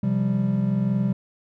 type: chord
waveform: triangle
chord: C suspended fourth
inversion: none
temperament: equal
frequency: 130.81 / 174.61 / 196 Hz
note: C3 / F3 / G3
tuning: 0 / 0 / 0 cents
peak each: -23 / -26 / -20 dBFS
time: 0.03-1.13 s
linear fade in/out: 5 ms
effects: none